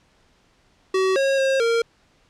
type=tone with pitch steps; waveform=square; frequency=378.7 / 544 / 536 / 462.5 Hz; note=F#4 / C#5 / C5 / A#4; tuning=+40 / -33 / +42 / -14 cents; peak=-18 dBFS; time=0.94-1.82 s; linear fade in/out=5 ms; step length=220 ms; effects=pink hiss -60 dBFS RMS until 2.29 s + low-pass 6000 Hz 12 dB/octave